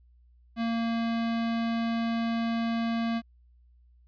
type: tone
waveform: square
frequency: 230 Hz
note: A#3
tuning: 23 cents flat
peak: -27 dBFS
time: 0.56-3.22 s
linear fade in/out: 50 ms
effects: added 60 Hz sine -56 dBFS peak until 4.07 s + resampled to 11025 Hz